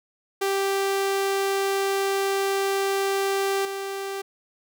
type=tone with level steps; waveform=sawtooth; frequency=392 Hz; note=G4; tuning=in tune; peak=-18 / -25 dBFS; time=0.41-4.22 s; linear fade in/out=10 ms; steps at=3.65 s; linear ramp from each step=2 ms; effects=none